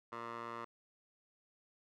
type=tone with band-pass filter; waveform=15% pulse; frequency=117 Hz; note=A#2; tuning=7 cents sharp; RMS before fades=-45 dBFS; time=0.12-0.65 s; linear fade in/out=5 ms; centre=1100 Hz; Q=1.9; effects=none